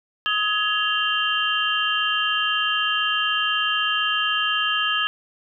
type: tone cluster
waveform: sine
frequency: 1261 / 1678 / 2787 / 3123 Hz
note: D#6 / G#6 / F7 / G7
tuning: +23 / +17 / -4 / -7 cents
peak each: -25 dBFS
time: 0.26-5.07 s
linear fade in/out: 0 ms
effects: none